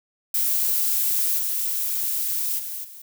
violet noise with level steps, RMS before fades -22 / -25 / -32 / -42 dBFS, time 0.34-3.02 s, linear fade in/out 5 ms, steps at 1.37 / 2.58 / 2.83 s, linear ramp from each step 20 ms, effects none

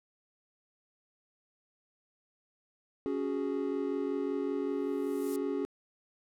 triangle chord, C# suspended fourth, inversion none, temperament equal with one note detuned, 278.9 / 370 / 415.3 Hz, C#4 / F#4 / G#4, +11 / 0 / 0 cents, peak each -32 / -34 / -33 dBFS, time 3.06-5.65 s, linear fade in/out 0 ms
violet noise with exponential growth, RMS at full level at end -39 dBFS, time 4.67-5.36 s, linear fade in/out 1 ms, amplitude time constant 150 ms
effects low-pass 12000 Hz 12 dB/octave

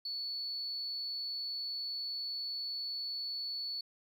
triangle tone, 4435 Hz, C#8, in tune, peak -33 dBFS, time 0.05-3.81 s, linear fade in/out 5 ms, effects tanh soft clip ceiling -34 dBFS

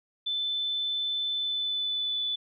sine tone with pitch glide, 3520 to 3480 Hz, A7 to A7, 0 to -20 cents, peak -27 dBFS, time 0.26-2.36 s, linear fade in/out 10 ms, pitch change -20 cents, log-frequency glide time 1.33-2.24 s, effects none

